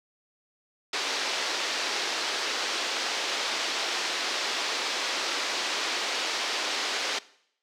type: band-pass noise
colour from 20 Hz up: white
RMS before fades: -30 dBFS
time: 0.93-7.19 s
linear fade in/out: 5 ms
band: 310 to 5300 Hz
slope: 24 dB/octave
effects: noise-tail reverb RT60 0.7 s tail -20 dB re dry